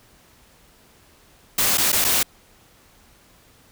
white noise with dropouts, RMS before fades -19 dBFS, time 1.58-2.23 s, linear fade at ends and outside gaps 5 ms, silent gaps 1.774-1.78 / 1.92-1.927 / 2.044-2.047 s, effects pink hiss -54 dBFS RMS until 3.71 s

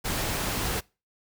pink noise, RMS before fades -29 dBFS, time 0.04-0.81 s, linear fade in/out 20 ms, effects noise-tail reverb RT60 0.3 s tail -24 dB re dry

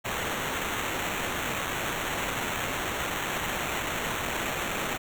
blue noise with sample-and-hold, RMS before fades -31 dBFS, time 0.04-4.98 s, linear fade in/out 20 ms, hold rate 4900 Hz, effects none

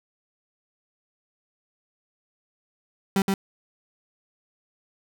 35% pulse tone with echo, 194.7 Hz, G3, 12 cents flat, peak -17 dBFS, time 3.16-3.22 s, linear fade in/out 2 ms, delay 120 ms, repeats 1, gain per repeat -2 dB, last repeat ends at 3.34 s, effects none

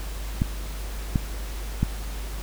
clicks, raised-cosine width 5 ms, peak -8 dBFS, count 3, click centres 0.419 / 1.158 / 1.83 s, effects added 50 Hz sine -30 dBFS peak until 2.42 s + pink hiss -40 dBFS RMS until 2.42 s

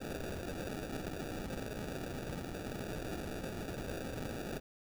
white noise with sample-and-hold, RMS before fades -41 dBFS, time 0-4.6 s, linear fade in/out 20 ms, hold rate 1050 Hz, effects none

